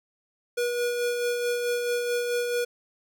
square tone with tremolo, 482.9 Hz, B4, 39 cents flat, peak -24 dBFS, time 0.57-2.65 s, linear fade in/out 10 ms, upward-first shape sine, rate 4.6 Hz, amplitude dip 35%, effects none

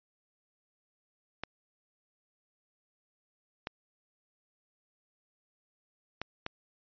clicks, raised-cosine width 0.3 ms, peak -19 dBFS, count 4, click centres 1.436 / 3.671 / 6.216 / 6.464 s, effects resampled to 11025 Hz

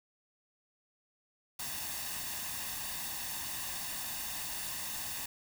white noise with comb filter, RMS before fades -39 dBFS, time 1.59-5.26 s, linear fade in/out 5 ms, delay 1.1 ms, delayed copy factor +0.6, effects none

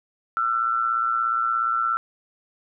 sine tone with amplitude modulation, 1345 Hz, E6, 34 cents sharp, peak -17 dBFS, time 0.37-1.97 s, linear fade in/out 0 ms, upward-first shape sine, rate 117 Hz, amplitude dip 65%, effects none

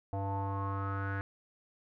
square tone with low-pass filter sweep, 98.2 Hz, G2, 4 cents sharp, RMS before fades -35 dBFS, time 0.13-1.21 s, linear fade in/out 0 ms, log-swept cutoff 760 to 1600 Hz, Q 7.4, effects none

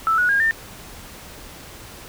sine tone with pitch steps, 1318.5 / 1463 / 1623.3 / 1801.1 Hz, E6 / F#6 / G#6 / A6, 0 / -20 / -40 / +40 cents, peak -15 dBFS, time 0.07-0.51 s, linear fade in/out 0 ms, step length 110 ms, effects pink hiss -40 dBFS RMS until 2.08 s

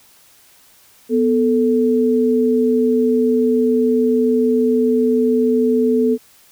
sine tone pair together, 246.9 / 439.9 Hz, B3 / A4, 0 / 0 cents, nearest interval minor seventh, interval 1000 cents, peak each -15 dBFS, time 1.09-6.18 s, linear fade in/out 50 ms, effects white hiss -50 dBFS RMS until 6.51 s

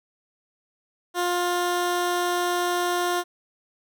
15% pulse tone, 353.4 Hz, F4, 21 cents sharp, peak -16 dBFS, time 1.14-3.24 s, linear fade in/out 50 ms, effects none

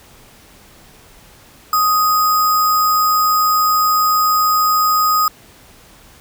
sine tone with sample-and-hold, 1247 Hz, D#6, 3 cents sharp, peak -11 dBFS, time 1.73-5.28 s, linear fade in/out 2 ms, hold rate 6300 Hz, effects pink hiss -45 dBFS RMS until 6.2 s

